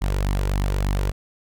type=tone with flanger; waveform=sawtooth; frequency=48.4 Hz; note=G1; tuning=21 cents flat; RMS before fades=-22 dBFS; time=0.01-1.12 s; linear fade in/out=20 ms; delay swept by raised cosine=0.95 to 2.15 ms; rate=3.4 Hz; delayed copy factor=+0.5; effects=none